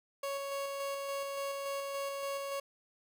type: tone with tremolo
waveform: 30% pulse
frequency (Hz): 555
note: C#5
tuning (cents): +2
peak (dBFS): -32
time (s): 0.23-2.6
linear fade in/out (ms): 5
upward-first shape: square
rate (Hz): 3.5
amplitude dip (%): 25
effects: none